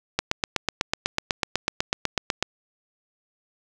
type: click train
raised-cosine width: 0.2 ms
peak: -4 dBFS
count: 19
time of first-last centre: 0.19-2.426 s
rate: 8.05 Hz
effects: none